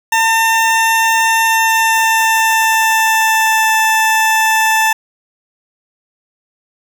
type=tone with pitch glide; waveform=20% pulse; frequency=902 to 880.4 Hz; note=A5 to A5; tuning=+43 to +1 cents; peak=-5 dBFS; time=0.12-4.93 s; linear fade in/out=5 ms; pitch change=-42 cents; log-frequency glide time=1.41-3.76 s; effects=none